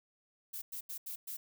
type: noise bursts at uneven times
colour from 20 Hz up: violet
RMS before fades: -42 dBFS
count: 5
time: 0.53-0.62 / 0.72-0.81 / 0.89-0.98 / 1.06-1.16 / 1.27-1.37 s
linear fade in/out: 10 ms
effects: none